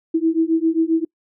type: beating tone pair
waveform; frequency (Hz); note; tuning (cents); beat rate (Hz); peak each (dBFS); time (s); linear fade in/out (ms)
sine; 321.8 / 329.3; E4 / E4; -42 / -2; 7.5; -18; 0.14-1.05; 10
effects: noise-tail reverb RT60 0.1 s tail -26 dB re dry